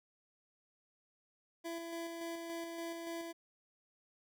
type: tone with tremolo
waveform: 25% pulse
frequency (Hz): 334.9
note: E4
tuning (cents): +27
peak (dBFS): -36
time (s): 1.64-3.33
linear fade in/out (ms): 20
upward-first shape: square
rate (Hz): 3.5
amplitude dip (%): 30
effects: none